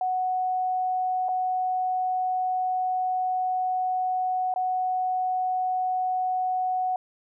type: tone with dropouts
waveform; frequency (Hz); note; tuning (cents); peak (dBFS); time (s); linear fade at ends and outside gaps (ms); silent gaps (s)
sine; 740; F#5; 0; -23; 0.01-6.96; 2; 1.285-1.289 / 4.54-4.56
effects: none